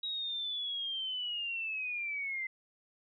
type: linear sweep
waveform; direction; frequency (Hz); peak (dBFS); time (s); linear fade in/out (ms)
sine; down; 3830 to 2055; -34; 0.03-2.47; 5
effects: none